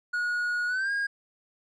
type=tone with pitch glide; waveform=triangle; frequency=1450 to 1627.6 Hz; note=F#6 to G#6; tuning=-35 to -35 cents; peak=-24 dBFS; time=0.13-1.07 s; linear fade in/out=10 ms; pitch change=+200 cents; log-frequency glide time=0.67-0.91 s; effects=resampled to 22050 Hz